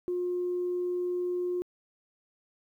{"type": "tone", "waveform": "sine", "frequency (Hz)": 357.1, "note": "F4", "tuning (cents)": 39, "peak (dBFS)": -27, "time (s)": [0.08, 1.62], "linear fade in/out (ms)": 0, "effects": ["tanh soft clip ceiling -23 dBFS", "11-bit"]}